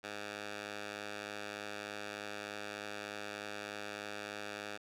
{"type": "tone with band-pass filter", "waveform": "10% pulse", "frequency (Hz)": 103.3, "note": "G#2", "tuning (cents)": -9, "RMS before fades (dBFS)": -44, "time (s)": [0.03, 4.78], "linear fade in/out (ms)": 20, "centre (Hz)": 2300, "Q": 0.55, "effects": []}